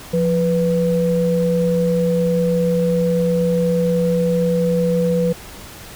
sine tone pair together, 174.61 / 493.5 Hz, F3 / B4, 0 / -1 cents, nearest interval octave + tritone, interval 1799 cents, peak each -17 dBFS, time 0.13-5.33 s, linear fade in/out 10 ms, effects pink hiss -37 dBFS RMS until 5.95 s

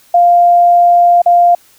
sine tone with dropouts, 698.5 Hz, F5, in tune, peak -4 dBFS, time 0.14-1.55 s, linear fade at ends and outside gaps 5 ms, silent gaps 1.219-1.26 s, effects white hiss -47 dBFS RMS until 1.78 s

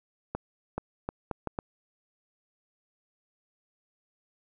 accelerating click train, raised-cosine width 1 ms, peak -17 dBFS, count 6, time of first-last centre 0.35-1.589 s, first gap 430 ms, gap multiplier 0.72, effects none

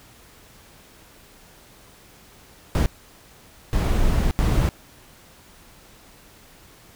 brown noise bursts at uneven times, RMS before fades -19 dBFS, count 3, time 2.75-2.86 / 3.73-4.31 / 4.39-4.69 s, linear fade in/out 0 ms, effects pink hiss -50 dBFS RMS until 6.95 s

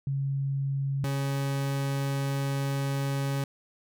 sine / 40% pulse tone pair in turn, 137.6 / 138.23 Hz, C#3 / C#3, -12 / -5 cents, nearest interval unison, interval 7 cents, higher second, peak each -26 dBFS, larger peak neither, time 0.07-1.04 / 1.04-3.44 s, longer second, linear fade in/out 2 ms, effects none

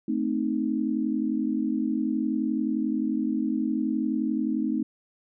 sine chord, A diminished, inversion none, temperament equal with one note detuned, 220 / 259.4 / 311.1 Hz, A3 / C4 / Eb4, 0 / -15 / 0 cents, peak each -28 dBFS, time 0.08-4.83 s, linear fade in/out 5 ms, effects none

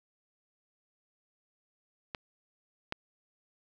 clicks, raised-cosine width 0.3 ms, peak -20 / -17 dBFS, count 2, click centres 2.148 / 2.924 s, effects none

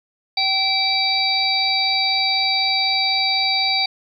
harmonic tone, 772 Hz, G5, 27 cents flat, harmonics 1 / 3 / 5 / 6, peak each -24 / -23 / -22 / -20 dBFS, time 0.37-3.86 s, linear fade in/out 5 ms, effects 9-bit

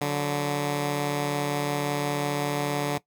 10% pulse tone pair together, 145.2 / 182.94 Hz, D3 / F#3, -19 / -19 cents, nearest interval major third, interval 400 cents, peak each -17 / -27 dBFS, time 0.01-2.98 s, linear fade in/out 5 ms, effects noise-tail reverb RT60 0.1 s tail -18 dB re dry

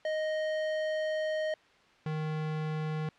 square tone pair in turn, 622.3 / 155.29 Hz, D#5 / D#3, 0 / -3 cents, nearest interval 2 octaves, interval 2403 cents, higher first, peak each -30 / -32 dBFS, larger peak first, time 0.05-1.54 / 2.06-3.09 s, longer first, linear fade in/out 2 ms, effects white hiss -61 dBFS RMS until 3.18 s + low-pass 3000 Hz 12 dB/octave

